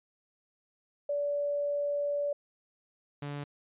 sine / sawtooth tone pair in turn, 577 / 144.25 Hz, D5 / D3, -31 / -31 cents, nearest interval 2 octaves, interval 2400 cents, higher first, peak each -28 / -32 dBFS, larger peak first, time 1.09-2.33 / 3.22-3.44 s, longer first, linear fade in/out 5 ms, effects resampled to 8000 Hz

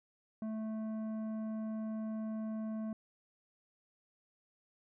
sine tone with tanh clipping, 218.8 Hz, A3, 9 cents flat, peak -38 dBFS, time 0.42-2.93 s, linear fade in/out 2 ms, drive 10 dB, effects none

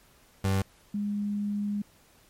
30% pulse / sine tone pair in turn, 96.7 / 205.3 Hz, G2 / G#3, -23 / -20 cents, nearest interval octave + minor second, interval 1303 cents, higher second, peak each -21 / -27 dBFS, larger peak first, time 0.44-0.62 / 0.94-1.82 s, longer second, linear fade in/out 5 ms, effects pink hiss -60 dBFS RMS until 2.29 s + MP3 64 kbps

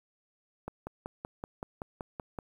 click train, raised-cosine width 1 ms, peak -23 dBFS, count 10, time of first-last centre 0.68-2.388 s, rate 5.27 Hz, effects 9-bit

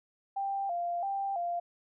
sine tone with vibrato, 740 Hz, F#5, in tune, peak -30 dBFS, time 0.36-1.6 s, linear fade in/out 10 ms, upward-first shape square, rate 1.5 Hz, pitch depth 110 cents each way, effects none

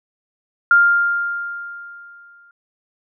sine tone with exponential decay, 1400 Hz, F6, 4 cents sharp, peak -7 dBFS, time 0.71-2.51 s, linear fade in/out 2 ms, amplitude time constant 390 ms, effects none

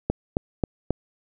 click train, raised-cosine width 2 ms, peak -8 dBFS, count 4, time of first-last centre 0.1-0.906 s, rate 3.72 Hz, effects none

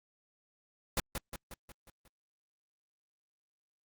pink noise with echo, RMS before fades -31 dBFS, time 0.97-1 s, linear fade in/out 2 ms, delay 180 ms, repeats 6, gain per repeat -5 dB, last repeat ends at 2.08 s, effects Opus 48 kbps

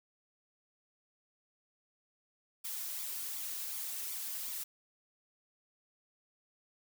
blue noise with flanger, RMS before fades -40 dBFS, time 2.64-4.64 s, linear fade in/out 10 ms, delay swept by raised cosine 0.86 to 2.86 ms, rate 2.7 Hz, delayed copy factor +0.55, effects none

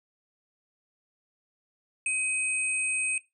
sine tone pair together, 2526 / 8519 Hz, D#7 / C9, +26 / +30 cents, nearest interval octave + major sixth, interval 2104 cents, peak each -26 / -30 dBFS, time 2.06-3.18 s, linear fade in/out 2 ms, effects noise-tail reverb RT60 0.2 s tail -19 dB re dry

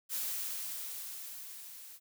blue noise with level ramp, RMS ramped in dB -35 to -51 dBFS, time 0.09-2 s, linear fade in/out 50 ms, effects none

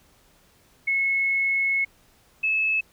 sine tone pair in turn, 2186 / 2600 Hz, C#7 / E7, -25 / -24 cents, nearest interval minor third, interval 301 cents, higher second, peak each -20 dBFS, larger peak neither, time 0.87-1.85 / 2.43-2.81 s, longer first, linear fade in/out 10 ms, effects pink hiss -59 dBFS RMS until 2.92 s

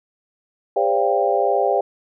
sine tone cluster, 402.4 / 516 / 578 / 695 / 793 Hz, G4 / C5 / D5 / F5 / G5, +45 / -24 / -28 / -9 / +20 cents, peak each -22 dBFS, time 0.76-1.81 s, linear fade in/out 5 ms, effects none

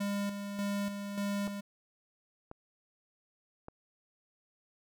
square tone with tremolo, 201.7 Hz, G3, 50 cents sharp, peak -32 dBFS, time 0-1.61 s, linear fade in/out 10 ms, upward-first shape square, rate 1.7 Hz, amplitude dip 50%
clicks, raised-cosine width 1 ms, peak -30 dBFS, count 3, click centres 1.478 / 2.514 / 3.684 s
effects none

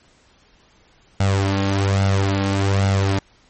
sawtooth tone with flanger, 98 Hz, G2, in tune, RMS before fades -18 dBFS, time 1.2-3.19 s, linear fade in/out 5 ms, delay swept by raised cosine 1.4 to 3.7 ms, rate 1.2 Hz, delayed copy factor +0.7, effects pink hiss -55 dBFS RMS until 3.49 s + MP3 32 kbps

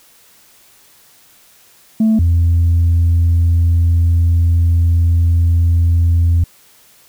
sine tone pair in turn, 220 / 84.63 Hz, A3 / E2, 0 / +46 cents, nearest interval octave + perfect fourth, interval 1654 cents, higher first, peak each -7 dBFS, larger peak neither, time 2-2.19 / 2.19-6.44 s, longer second, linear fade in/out 5 ms, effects tanh soft clip ceiling -7 dBFS + white hiss -48 dBFS RMS until 7.08 s

